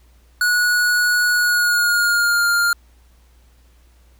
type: tone with pitch glide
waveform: square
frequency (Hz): 1461 to 1403.9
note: F#6 to F6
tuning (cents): -22 to +9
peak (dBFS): -15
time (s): 0.41-2.73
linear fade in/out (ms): 2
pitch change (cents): -69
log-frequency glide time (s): 1.32-2.47
effects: added 60 Hz sine -49 dBFS peak until 4.19 s + pink hiss -59 dBFS RMS until 4.19 s